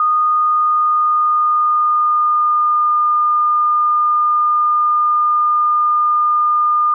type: tone with pitch glide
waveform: sine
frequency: 1231 to 1212 Hz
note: D#6 to D#6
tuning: -19 to -46 cents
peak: -11 dBFS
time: 0-6.94 s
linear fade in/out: 2 ms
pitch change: -27 cents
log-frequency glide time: 0.21-2.98 s
effects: none